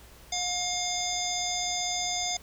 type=harmonic tone with a mistuned harmonic; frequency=711 Hz; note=F5; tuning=31 cents sharp; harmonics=1 / 3 / 5 / 7 / 9 / 10; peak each=-34 / -38 / -34 / -35 / -33 / -38 dBFS; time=0.32-2.37 s; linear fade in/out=5 ms; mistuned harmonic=1; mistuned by=+16 cents; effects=added 60 Hz sine -53 dBFS peak until 2.42 s + pink hiss -53 dBFS RMS until 2.42 s